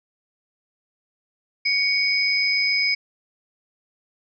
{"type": "tone pair together", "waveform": "sine", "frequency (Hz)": [2236, 5023], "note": ["C#7", "D#8"], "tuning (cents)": [14, 16], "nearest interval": "octave + major second", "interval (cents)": 1402, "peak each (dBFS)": [-20, -22], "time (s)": [1.65, 2.95], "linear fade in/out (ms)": 10, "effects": []}